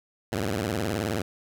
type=tone with vibrato; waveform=10% pulse; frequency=102.1 Hz; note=G#2; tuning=29 cents flat; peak=-18 dBFS; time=0.32-1.22 s; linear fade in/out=5 ms; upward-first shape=sine; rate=19 Hz; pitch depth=270 cents each way; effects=none